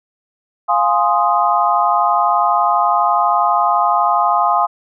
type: chord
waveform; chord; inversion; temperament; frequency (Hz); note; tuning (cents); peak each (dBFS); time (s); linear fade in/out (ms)
sine; F minor seventh; none; equal; 698.5 / 830.6 / 1046.5 / 1244.5; F5 / Ab5 / C6 / Eb6; 0 / 0 / 0 / 0; -17; 0.68-4.67; 20
effects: none